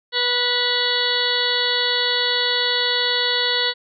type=harmonic tone with a mistuned harmonic; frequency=489.7 Hz; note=B4; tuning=15 cents flat; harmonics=1 / 2 / 3 / 4 / 6 / 7 / 8 / 9; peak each=-27 / -30 / -28 / -25 / -28 / -25 / -24 / -24 dBFS; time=0.12-3.74 s; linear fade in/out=50 ms; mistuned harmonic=8; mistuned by=-23 cents; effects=none